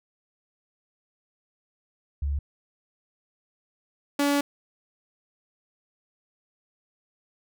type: tone pair in turn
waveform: sine / sawtooth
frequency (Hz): 71 / 285.3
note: C#2 / C#4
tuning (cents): +42 / +50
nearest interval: 2 octaves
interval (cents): 2408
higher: second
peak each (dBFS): -24 / -17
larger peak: second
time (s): 2.22-2.39 / 4.19-4.41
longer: second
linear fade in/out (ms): 5
effects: none